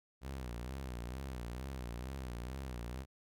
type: tone with vibrato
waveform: sawtooth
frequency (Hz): 63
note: B1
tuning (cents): +35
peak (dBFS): -37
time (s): 0.21-3.06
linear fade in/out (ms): 50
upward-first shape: sine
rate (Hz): 2.2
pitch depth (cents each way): 130
effects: none